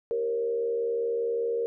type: tone with frequency modulation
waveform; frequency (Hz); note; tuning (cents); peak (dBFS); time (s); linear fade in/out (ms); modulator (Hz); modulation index
sine; 466.2; A#4; 0; -25; 0.11-1.66; 0; 74.9; 0.59
effects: none